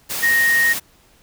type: tone in noise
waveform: sine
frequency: 1864.7 Hz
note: A#6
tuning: in tune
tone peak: -13 dBFS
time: 0.22-0.74 s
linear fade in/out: 20 ms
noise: white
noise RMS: -25 dBFS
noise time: 0.09-0.8 s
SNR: +9 dB
effects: pink hiss -54 dBFS RMS until 1.22 s